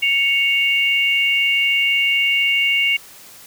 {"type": "tone pair together", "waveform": "sine", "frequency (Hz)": [2217, 2793], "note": ["C#7", "F7"], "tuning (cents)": [0, -1], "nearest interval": "major third", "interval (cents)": 399, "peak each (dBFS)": -17, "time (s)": [0.02, 2.97], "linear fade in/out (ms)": 10, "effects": ["white hiss -42 dBFS RMS until 3.46 s"]}